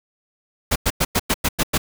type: noise bursts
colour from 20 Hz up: pink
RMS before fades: -18 dBFS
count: 8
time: 0.71-1.78 s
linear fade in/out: 10 ms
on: 48 ms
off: 98 ms
effects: none